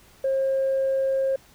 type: tone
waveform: sine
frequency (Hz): 536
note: C5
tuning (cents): +42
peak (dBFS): -19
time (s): 0.24-1.36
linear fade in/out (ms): 5
effects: tanh soft clip ceiling -17 dBFS + pink hiss -54 dBFS RMS until 1.54 s